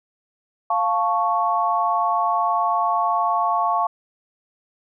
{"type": "chord", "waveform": "sine", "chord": "F augmented", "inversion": "none", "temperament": "equal", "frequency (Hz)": [698.5, 880, 1108.7], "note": ["F5", "A5", "C#6"], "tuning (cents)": [0, 0, 0], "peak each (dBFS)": [-22, -23, -21], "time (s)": [0.7, 3.87], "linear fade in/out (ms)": 5, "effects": []}